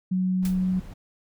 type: tone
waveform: sine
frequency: 185 Hz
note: F#3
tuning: in tune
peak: -21 dBFS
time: 0.11-0.8 s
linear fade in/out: 10 ms
type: noise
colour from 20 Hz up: brown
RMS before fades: -40 dBFS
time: 0.42-0.94 s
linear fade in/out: 10 ms
type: noise with exponential decay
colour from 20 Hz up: white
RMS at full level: -35 dBFS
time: 0.45-0.61 s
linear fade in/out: 1 ms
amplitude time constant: 34 ms
effects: none